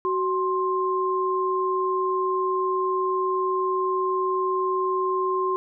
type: tone pair together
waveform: sine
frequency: 374.2 / 1054 Hz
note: F#4 / C6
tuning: +20 / +12 cents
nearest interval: octave + tritone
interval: 1792 cents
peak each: -24 dBFS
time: 0.05-5.56 s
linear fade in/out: 0 ms
effects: none